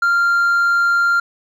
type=tone with hard clipping; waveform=sine; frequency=1391 Hz; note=F6; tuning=7 cents flat; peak=-13 dBFS; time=0.02-1.2 s; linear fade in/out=5 ms; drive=2 dB; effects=none